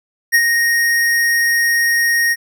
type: tone with ADSR envelope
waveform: square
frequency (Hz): 1864.7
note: A#6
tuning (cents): 0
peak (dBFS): -8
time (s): 0.32-2.36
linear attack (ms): 28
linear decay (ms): 58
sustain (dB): -5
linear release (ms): 41
effects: none